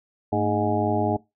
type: harmonic tone with a mistuned harmonic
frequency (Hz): 103.83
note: G#2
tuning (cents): 0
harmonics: 1 / 2 / 3 / 4 / 6 / 7 / 8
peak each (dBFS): -28 / -28 / -28 / -28 / -28 / -28 / -28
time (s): 0.32-1.17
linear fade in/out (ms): 10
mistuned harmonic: 2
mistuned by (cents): +120
effects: noise-tail reverb RT60 0.2 s tail -21 dB re dry